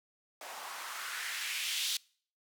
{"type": "noise with band-pass filter sweep", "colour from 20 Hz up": "blue", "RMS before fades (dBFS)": -38, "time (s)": [0.41, 1.97], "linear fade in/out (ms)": 2, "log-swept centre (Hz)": [690, 3800], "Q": 2.1, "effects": ["noise-tail reverb RT60 0.5 s tail -25 dB re dry"]}